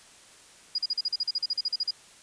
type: tone bursts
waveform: sine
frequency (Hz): 4891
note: D#8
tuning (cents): -31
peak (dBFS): -24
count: 16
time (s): 0.75-1.909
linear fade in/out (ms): 5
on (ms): 34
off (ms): 41
effects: white hiss -53 dBFS RMS until 2.22 s + resampled to 22050 Hz